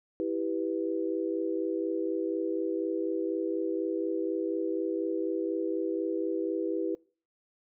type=chord; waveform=sine; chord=E minor; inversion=none; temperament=equal with one note detuned; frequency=327.9 / 392 / 493.9 Hz; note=E4 / G4 / B4; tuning=-9 / 0 / 0 cents; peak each=-31 / -33 / -34 dBFS; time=0.2-6.95 s; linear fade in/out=0 ms; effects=noise-tail reverb RT60 0.4 s tail -24 dB re dry